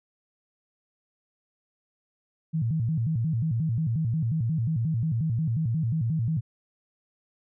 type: tone with vibrato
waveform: sine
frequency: 135.7 Hz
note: C#3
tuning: 36 cents flat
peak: -23 dBFS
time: 2.53-6.41 s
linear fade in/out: 20 ms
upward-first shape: square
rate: 5.6 Hz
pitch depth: 290 cents each way
effects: none